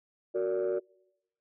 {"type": "chord", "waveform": "sine", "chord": "Gb augmented", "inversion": "none", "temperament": "just", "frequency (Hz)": [370, 462.5, 578.1], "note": ["Gb4", "Bb4", "D5"], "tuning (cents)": [0, -14, -27], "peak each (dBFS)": [-28, -31, -31], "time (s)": [0.34, 0.8], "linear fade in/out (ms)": 20, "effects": ["noise-tail reverb RT60 0.9 s tail -26 dB re dry", "tanh soft clip ceiling -23 dBFS"]}